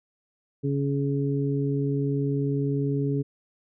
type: harmonic tone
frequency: 140.1 Hz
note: C#3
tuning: 19 cents sharp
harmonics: 1 / 2 / 3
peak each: -25 / -28 / -30 dBFS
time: 0.63-3.23 s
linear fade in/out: 20 ms
effects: none